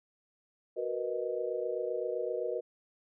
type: chord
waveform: sine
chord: B major seventh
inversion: second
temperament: equal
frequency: 370 / 466.2 / 493.9 / 622.3 Hz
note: F#4 / A#4 / B4 / D#5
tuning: 0 / 0 / 0 / 0 cents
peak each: -38 / -36 / -36 / -38 dBFS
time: 0.76-2.61 s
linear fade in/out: 20 ms
effects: none